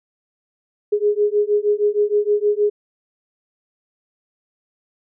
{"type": "beating tone pair", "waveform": "sine", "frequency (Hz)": [412.4, 418.8], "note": ["G#4", "G#4"], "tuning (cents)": [-12, 15], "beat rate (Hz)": 6.4, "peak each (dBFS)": -18, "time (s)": [0.92, 2.7], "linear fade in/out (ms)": 10, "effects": []}